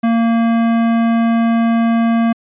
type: tone with tanh clipping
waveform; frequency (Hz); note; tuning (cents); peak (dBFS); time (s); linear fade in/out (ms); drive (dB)
sine; 230; A#3; -23; -13; 0.03-2.33; 10; 18
effects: resampled to 8000 Hz